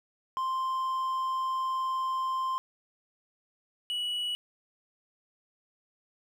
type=tone pair in turn; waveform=triangle; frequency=1046.5 / 2936 Hz; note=C6 / F#7; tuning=0 / -14 cents; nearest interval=octave + tritone; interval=1786 cents; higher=second; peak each=-26 / -28 dBFS; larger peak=first; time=0.37-2.58 / 3.9-4.35 s; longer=first; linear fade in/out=0 ms; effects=none